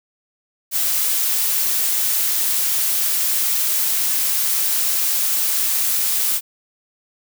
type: noise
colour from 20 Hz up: blue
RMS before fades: -19 dBFS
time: 0.71-6.41 s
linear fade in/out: 50 ms
effects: none